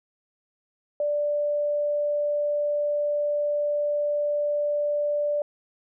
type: tone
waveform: sine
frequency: 587.3 Hz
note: D5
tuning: in tune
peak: -22 dBFS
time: 1-5.42 s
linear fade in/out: 2 ms
effects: none